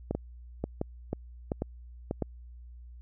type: two click trains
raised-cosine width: 2 ms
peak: -16 / -17 dBFS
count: 4 / 5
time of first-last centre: 0.11-2.223 / 0.15-2.111 s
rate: 1.42 / 2.04 Hz
effects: added 60 Hz sine -45 dBFS peak until 3.01 s